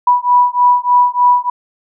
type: beating tone pair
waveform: sine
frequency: 980 / 983.3 Hz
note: B5 / B5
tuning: -14 / -8 cents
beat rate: 3.3 Hz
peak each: -11 dBFS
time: 0.07-1.5 s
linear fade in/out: 5 ms
effects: none